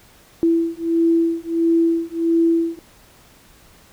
sine beating tone pair, 331.7 / 333.2 Hz, E4 / E4, +11 / +19 cents, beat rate 1.5 Hz, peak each -18 dBFS, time 0.43-2.79 s, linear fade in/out 0 ms, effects pink hiss -50 dBFS RMS until 3.92 s

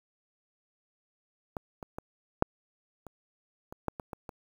clicks, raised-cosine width 1 ms, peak -20 / -26 / -23 / -7 / -30 / -28 / -15 / -23 / -24 / -26 dBFS, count 10, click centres 1.568 / 1.828 / 1.985 / 2.424 / 3.067 / 3.725 / 3.883 / 3.998 / 4.132 / 4.292 s, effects 8-bit

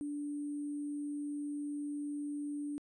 sine tone with sample-and-hold, 291.3 Hz, D4, 14 cents flat, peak -36 dBFS, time 0.01-2.78 s, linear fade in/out 0 ms, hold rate 8820 Hz, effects resampled to 22050 Hz

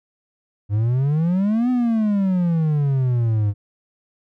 triangle exponential two-way sweep, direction up then down, 99.8 to 254.4 to 99.8 Hz, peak -14 dBFS, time 0.69-3.54 s, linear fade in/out 50 ms, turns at 1.7 s, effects none

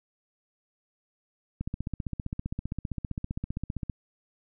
click train, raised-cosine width 5 ms, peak -19 dBFS, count 36, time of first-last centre 1.61-3.898 s, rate 15.3 Hz, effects none

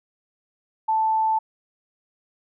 sine tone, 880 Hz, A5, in tune, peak -18 dBFS, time 0.88-1.39 s, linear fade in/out 10 ms, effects none

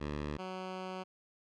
10% pulse tone pair in turn, 73.9 / 186.22 Hz, D2 / F#3, +11 / +11 cents, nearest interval octave + major third, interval 1600 cents, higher second, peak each -28 / -31 dBFS, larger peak first, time 0-0.38 / 0.38-1.04 s, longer second, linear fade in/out 20 ms, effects low-pass 4000 Hz 12 dB/octave

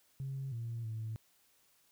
sine tone with pitch steps, 135.2 / 116 / 110.8 Hz, C#3 / A#2 / A2, -43 / -8 / +13 cents, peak -36 dBFS, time 0.2-1.16 s, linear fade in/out 0 ms, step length 320 ms, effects tanh soft clip ceiling -33 dBFS + white hiss -70 dBFS RMS until 1.91 s

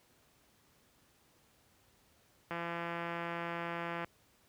click train, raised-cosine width 0.5 ms, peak -24 dBFS, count 262, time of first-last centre 2.51-4.045 s, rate 170 Hz, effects pink hiss -68 dBFS RMS until 4.48 s + high-pass 60 Hz 12 dB/octave

